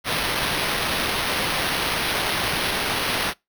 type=noise with sample-and-hold; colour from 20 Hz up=white; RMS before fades=-24 dBFS; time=0.04-3.34 s; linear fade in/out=50 ms; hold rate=7350 Hz; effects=noise-tail reverb RT60 0.2 s tail -24 dB re dry